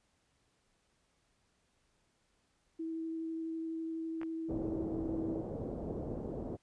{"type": "tone with vibrato", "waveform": "sine", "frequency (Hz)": 324.9, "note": "E4", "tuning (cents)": -25, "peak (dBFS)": -36, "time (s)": [2.79, 5.42], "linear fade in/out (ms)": 10, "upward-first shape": "triangle", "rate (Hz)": 12, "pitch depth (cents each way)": 10}
{"type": "clicks", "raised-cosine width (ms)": 0.5, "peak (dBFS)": -31, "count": 2, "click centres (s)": [4.215, 4.232]}
{"type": "low-pass noise", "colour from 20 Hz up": "white", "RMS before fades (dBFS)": -40, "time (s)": [4.48, 6.57], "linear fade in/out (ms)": 20, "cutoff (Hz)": 520, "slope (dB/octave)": 24}
{"effects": ["pink hiss -75 dBFS RMS until 6.62 s", "resampled to 22050 Hz"]}